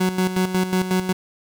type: tone with tremolo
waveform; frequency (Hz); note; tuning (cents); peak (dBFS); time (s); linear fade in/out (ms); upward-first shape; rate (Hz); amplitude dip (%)
30% pulse; 185; F#3; 0; -14; 0-1.13; 10; square; 5.5; 65
effects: 9-bit